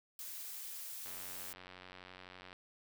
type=noise; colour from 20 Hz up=blue; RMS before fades=-46 dBFS; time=0.19-1.53 s; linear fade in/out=2 ms
type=click train; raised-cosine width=0.3 ms; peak=-35 dBFS; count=136; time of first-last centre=1.06-2.529 s; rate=91.9 Hz
effects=none